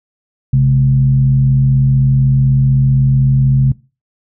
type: tone with frequency modulation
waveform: sine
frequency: 133.3 Hz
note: C3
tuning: 33 cents sharp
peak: -7 dBFS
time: 0.53-3.72 s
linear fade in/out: 5 ms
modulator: 75.9 Hz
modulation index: 0.42
effects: noise-tail reverb RT60 0.3 s tail -20 dB re dry